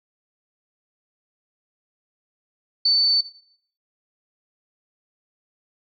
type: tone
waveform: sine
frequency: 4516 Hz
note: C#8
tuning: 31 cents sharp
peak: -15 dBFS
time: 2.85-3.21 s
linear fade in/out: 5 ms
effects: noise-tail reverb RT60 0.6 s tail -18 dB re dry